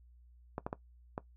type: clicks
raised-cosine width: 1 ms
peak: -22 dBFS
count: 4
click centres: 0.581 / 0.665 / 0.729 / 1.179 s
effects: noise-tail reverb RT60 0.1 s tail -17 dB re dry + added 60 Hz sine -57 dBFS peak until 1.36 s